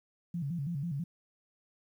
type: tone with vibrato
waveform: sine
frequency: 155.1 Hz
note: D#3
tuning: 5 cents flat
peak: -32 dBFS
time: 0.34-1.04 s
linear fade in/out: 5 ms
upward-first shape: square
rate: 6.1 Hz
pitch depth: 180 cents each way
effects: 11-bit